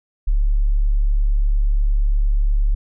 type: tone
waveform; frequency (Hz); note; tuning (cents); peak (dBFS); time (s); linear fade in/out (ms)
sine; 35.74; D1; -46; -13; 0.27-2.75; 10
effects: none